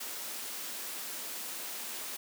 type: high-pass noise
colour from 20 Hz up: white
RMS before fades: -40 dBFS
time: 0-2.17 s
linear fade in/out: 10 ms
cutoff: 200 Hz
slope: 24 dB/octave
effects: none